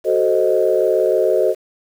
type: chord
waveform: sine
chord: F# diminished seventh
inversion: none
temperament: equal with one note detuned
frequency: 373.4 / 440 / 523.3 / 622.3 Hz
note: F#4 / A4 / C5 / Eb5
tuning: +16 / 0 / 0 / 0 cents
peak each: -18 dBFS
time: 0.04-1.55 s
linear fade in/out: 50 ms
effects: tanh soft clip ceiling -2 dBFS + 7-bit